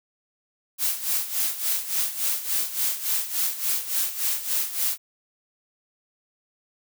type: noise with tremolo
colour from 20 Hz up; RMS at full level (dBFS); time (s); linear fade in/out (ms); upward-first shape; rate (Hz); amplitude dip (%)
blue; -23; 0.78-4.98; 50; sine; 3.5; 75
effects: none